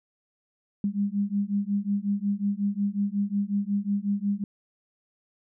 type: beating tone pair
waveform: sine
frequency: 199.2 / 204.7 Hz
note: G3 / G#3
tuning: +28 / -25 cents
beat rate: 5.5 Hz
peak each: -27 dBFS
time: 0.84-4.44 s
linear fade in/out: 2 ms
effects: none